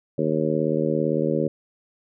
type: harmonic tone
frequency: 77.78 Hz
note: D#2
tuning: in tune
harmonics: 2 / 3 / 4 / 5 / 6 / 7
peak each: -27 / -27 / -27 / -27 / -27 / -27 dBFS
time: 0.18-1.48 s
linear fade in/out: 5 ms
effects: none